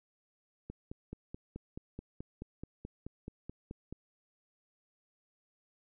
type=click train; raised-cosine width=3 ms; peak=-29 dBFS; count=16; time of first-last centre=0.7-3.926 s; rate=4.65 Hz; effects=none